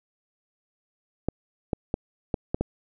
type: clicks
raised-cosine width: 2 ms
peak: -11 dBFS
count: 6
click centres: 1.286 / 1.732 / 1.941 / 2.342 / 2.545 / 2.61 s
effects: none